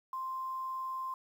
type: tone with quantisation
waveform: sine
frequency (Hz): 1046.5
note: C6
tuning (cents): 0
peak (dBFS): -35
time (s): 0.13-1.14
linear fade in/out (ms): 2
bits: 10
effects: none